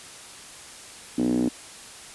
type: tone with band-pass filter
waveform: 5% pulse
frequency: 61.2 Hz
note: B1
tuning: 15 cents flat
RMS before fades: -23 dBFS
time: 1.18-1.49 s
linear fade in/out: 5 ms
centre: 270 Hz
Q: 7.2
effects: white hiss -43 dBFS RMS until 2.14 s + resampled to 24000 Hz